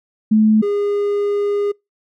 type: tone pair in turn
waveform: sine / triangle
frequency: 216.3 / 408.3 Hz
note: A3 / G#4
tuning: -29 / -29 cents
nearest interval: major seventh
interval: 1100 cents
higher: second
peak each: -9 / -14 dBFS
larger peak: first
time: 0.31-0.62 / 0.62-1.72 s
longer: second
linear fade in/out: 10 ms
effects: noise-tail reverb RT60 0.2 s tail -26 dB re dry